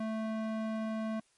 square tone with band-pass filter, 220 Hz, A3, in tune, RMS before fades -35 dBFS, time 0-1.2 s, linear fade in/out 5 ms, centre 510 Hz, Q 0.52, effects white hiss -70 dBFS RMS until 1.37 s + MP3 48 kbps

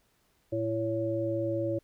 harmonic tone, 111.9 Hz, A2, 30 cents sharp, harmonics 1 / 3 / 5, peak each -35 / -31 / -31 dBFS, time 0.52-1.79 s, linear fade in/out 10 ms, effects pink hiss -70 dBFS RMS until 1.83 s

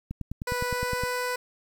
click train, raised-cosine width 5 ms, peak -20 dBFS, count 10, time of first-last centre 0.11-1.036 s, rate 9.72 Hz
15% pulse tone with pitch glide, 492.8 to 496.5 Hz, B4 to B4, -4 to +9 cents, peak -21 dBFS, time 0.47-1.36 s, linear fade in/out 5 ms, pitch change +13 cents, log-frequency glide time 0.63-0.99 s
effects 9-bit

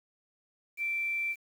sine tone with quantisation, 2343 Hz, D7, 5 cents flat, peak -29 dBFS, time 0.77-1.36 s, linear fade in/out 50 ms, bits 9, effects none

